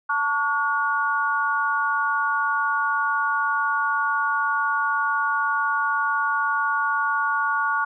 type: tone cluster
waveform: sine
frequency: 888 / 1130 / 1442 Hz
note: A5 / C#6 / F#6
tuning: +16 / +33 / -45 cents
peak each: -27 / -24 / -23 dBFS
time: 0.09-7.85 s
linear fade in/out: 10 ms
effects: none